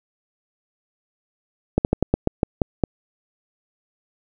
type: slowing click train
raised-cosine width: 2 ms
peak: -3 dBFS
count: 9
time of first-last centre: 1.78-2.838 s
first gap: 69 ms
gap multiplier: 1.18
effects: none